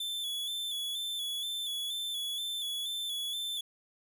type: tone with vibrato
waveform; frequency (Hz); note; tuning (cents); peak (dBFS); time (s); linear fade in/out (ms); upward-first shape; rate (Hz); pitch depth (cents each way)
45% pulse; 3463; A7; -28; -33; 0-3.61; 5; square; 2.1; 39
effects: none